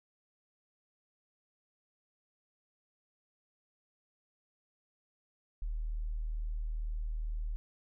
sine tone, 38.89 Hz, D#1, in tune, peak -33 dBFS, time 5.62-7.56 s, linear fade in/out 0 ms, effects none

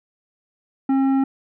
triangle tone with tanh clipping, 269.4 Hz, C#4, 49 cents flat, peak -17 dBFS, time 0.89-1.24 s, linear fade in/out 5 ms, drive 14 dB, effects none

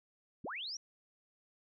sine linear sweep, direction up, 103.83 to 5840 Hz, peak -39 dBFS, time 0.44-0.77 s, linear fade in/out 5 ms, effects none

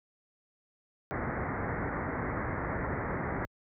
pink low-pass noise, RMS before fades -33 dBFS, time 1.11-3.45 s, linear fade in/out 0 ms, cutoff 2100 Hz, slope 96 dB/octave, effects high-pass 60 Hz 12 dB/octave

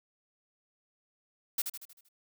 blue noise with echo, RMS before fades -30 dBFS, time 1.58-1.62 s, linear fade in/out 5 ms, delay 78 ms, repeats 6, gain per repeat -6 dB, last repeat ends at 2.088 s, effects none

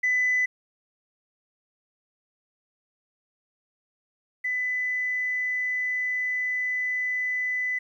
sine tone pair in turn, 2001 / 2001 Hz, B6 / B6, +22 / +22 cents, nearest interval unison, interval 0 cents, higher neither, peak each -19 / -24 dBFS, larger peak first, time 0.03-0.46 / 4.44-7.79 s, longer second, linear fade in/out 10 ms, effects tanh soft clip ceiling -17 dBFS + 10-bit

